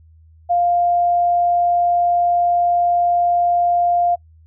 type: tone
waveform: sine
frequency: 700 Hz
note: F5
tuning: 4 cents sharp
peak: -13 dBFS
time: 0.49-4.16 s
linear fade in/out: 20 ms
effects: noise-tail reverb RT60 0.1 s tail -24 dB re dry + added 80 Hz sine -45 dBFS peak until 4.46 s